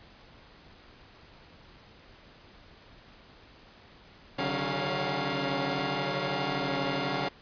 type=tone cluster; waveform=10% pulse; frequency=137.5 / 149.8 / 187.6 / 275.8 / 703 Hz; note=C#3 / D3 / F#3 / C#4 / F5; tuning=-14 / +35 / +24 / -9 / +11 cents; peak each=-27 dBFS; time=4.38-7.29 s; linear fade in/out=10 ms; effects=pink hiss -54 dBFS RMS until 7.41 s + resampled to 11025 Hz